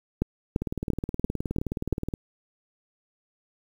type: two click trains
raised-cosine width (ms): 3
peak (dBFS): -16 / -10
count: 30 / 6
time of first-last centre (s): 0.62-2.138 / 0.22-1.926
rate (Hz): 19.1 / 2.93
effects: 8-bit